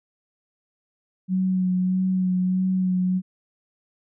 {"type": "tone with vibrato", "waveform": "sine", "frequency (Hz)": 185, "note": "F#3", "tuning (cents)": 0, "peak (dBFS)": -19, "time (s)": [1.28, 3.22], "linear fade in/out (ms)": 50, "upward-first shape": "sine", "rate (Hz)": 1.6, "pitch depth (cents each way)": 20, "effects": []}